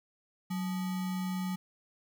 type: tone with sample-and-hold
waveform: sine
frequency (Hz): 185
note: F#3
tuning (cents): 0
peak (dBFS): -31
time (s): 0.5-1.56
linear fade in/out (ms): 10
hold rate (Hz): 1050
effects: none